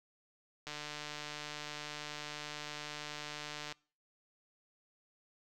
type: click train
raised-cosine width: 0.2 ms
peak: -25 dBFS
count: 456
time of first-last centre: 0.67-3.724 s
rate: 149 Hz
effects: noise-tail reverb RT60 0.4 s tail -24 dB re dry